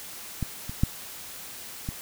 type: clicks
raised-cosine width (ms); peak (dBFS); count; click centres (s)
5; -15 / -22 / -8 / -18; 4; 0.427 / 0.695 / 0.835 / 1.889
effects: white hiss -41 dBFS RMS until 2.01 s